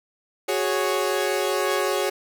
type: chord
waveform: sawtooth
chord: F# suspended second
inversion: none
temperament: equal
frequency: 370 / 415.3 / 554.4 Hz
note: F#4 / G#4 / C#5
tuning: 0 / 0 / 0 cents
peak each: -22 dBFS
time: 0.48-2.1 s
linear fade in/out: 10 ms
effects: none